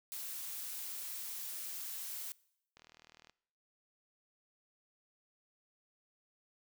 blue noise, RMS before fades -43 dBFS, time 0.12-2.32 s, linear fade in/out 0 ms
click train, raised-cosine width 0.2 ms, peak -39 dBFS, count 22, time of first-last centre 2.77-3.296 s, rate 39.9 Hz
effects noise-tail reverb RT60 0.8 s tail -23 dB re dry

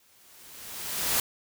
white noise with exponential growth, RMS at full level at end -24 dBFS, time 0-1.2 s, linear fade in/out 2 ms, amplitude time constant 260 ms, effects none

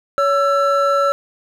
triangle tone pair together, 562 / 1336.7 Hz, C#5 / E6, +24 / +24 cents, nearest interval octave + minor third, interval 1500 cents, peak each -14 dBFS, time 0.18-1.12 s, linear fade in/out 0 ms, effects none

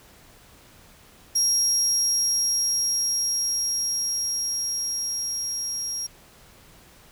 35% pulse tone with level ramp, 5610 Hz, F8, 7 cents sharp, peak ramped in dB -16 to -25 dBFS, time 1.35-6.07 s, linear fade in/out 10 ms, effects pink hiss -52 dBFS RMS until 7.11 s

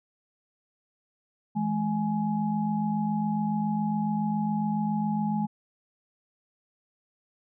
sine tone cluster, 164.3 / 211.5 / 840 Hz, E3 / G#3 / G#5, -5 / +32 / +19 cents, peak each -32 / -26 / -32 dBFS, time 1.55-5.47 s, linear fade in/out 20 ms, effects none

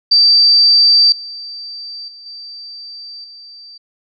sine tone with level steps, 4657 Hz, D8, 15 cents flat, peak -6 / -26 / -34 / -29 / -34 dBFS, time 0.11-3.78 s, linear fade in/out 10 ms, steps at 1.12 / 2.08 / 2.26 / 3.24 s, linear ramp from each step 2 ms, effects none

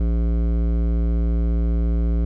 sine tone with hard clipping, 57.3 Hz, A#1, 29 cents flat, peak -19 dBFS, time 0-2.25 s, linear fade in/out 5 ms, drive 14 dB, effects none

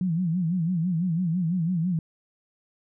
sine tone with vibrato, 172.7 Hz, F3, 19 cents flat, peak -22 dBFS, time 0.01-1.99 s, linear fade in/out 2 ms, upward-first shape sine, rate 6 Hz, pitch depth 140 cents each way, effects none

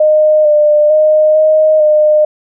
sine tone with pitch steps, 614 / 599 / 616 / 622 / 608 Hz, D#5 / D5 / D#5 / D#5 / D#5, -23 / +34 / -17 / -1 / -40 cents, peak -5 dBFS, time 0-2.25 s, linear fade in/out 5 ms, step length 450 ms, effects none

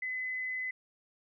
sine tone, 2022 Hz, B6, 40 cents sharp, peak -33 dBFS, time 0.02-0.71 s, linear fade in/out 5 ms, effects none

